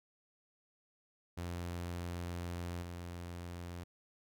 sawtooth tone with level steps, 87.1 Hz, F2, 4 cents flat, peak -35 / -39 dBFS, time 1.37-3.84 s, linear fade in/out 10 ms, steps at 2.82 s, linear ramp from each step 5 ms, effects none

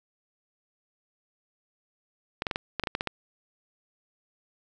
clicks, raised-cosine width 0.3 ms, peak -12 dBFS, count 10, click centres 2.421 / 2.468 / 2.512 / 2.559 / 2.797 / 2.837 / 2.872 / 2.951 / 3.009 / 3.073 s, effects none

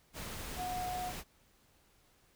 sine tone in noise, 728 Hz, F#5, 28 cents flat, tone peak -36 dBFS, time 0.56-1.13 s, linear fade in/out 50 ms, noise pink, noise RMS -43 dBFS, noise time 0.13-1.24 s, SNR +4 dB, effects pink hiss -68 dBFS RMS until 2.35 s

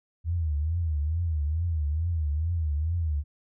sine tone with vibrato, 79.4 Hz, D#2, 36 cents sharp, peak -24 dBFS, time 0.24-3.24 s, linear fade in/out 50 ms, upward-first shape triangle, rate 2.3 Hz, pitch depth 180 cents each way, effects none

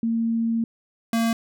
sine / square tone pair in turn, 228.6 / 228.6 Hz, A#3 / A#3, -34 / -34 cents, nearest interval unison, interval 0 cents, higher neither, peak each -20 dBFS, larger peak neither, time 0.03-0.64 / 1.13-1.33 s, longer first, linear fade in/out 2 ms, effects none

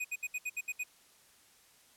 square tone bursts, 2489 Hz, D#7, in tune, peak -34 dBFS, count 8, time 0-0.837 s, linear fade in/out 10 ms, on 46 ms, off 67 ms, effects white hiss -63 dBFS RMS until 1.96 s + low-pass 12000 Hz 12 dB/octave

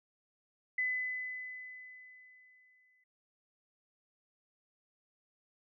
sine tone with exponential decay, 2010 Hz, B6, 30 cents sharp, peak -29 dBFS, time 0.78-3.04 s, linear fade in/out 5 ms, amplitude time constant 490 ms, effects none

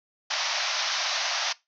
white band-pass noise, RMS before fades -28 dBFS, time 0.3-1.53 s, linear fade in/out 10 ms, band 580 to 6100 Hz, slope 96 dB/octave, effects noise-tail reverb RT60 0.2 s tail -20 dB re dry

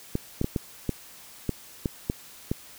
clicks, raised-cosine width 3 ms, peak -12 dBFS, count 9, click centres 0.154 / 0.414 / 0.444 / 0.562 / 0.893 / 1.493 / 1.858 / 2.099 / 2.515 s, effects white hiss -48 dBFS RMS until 2.78 s

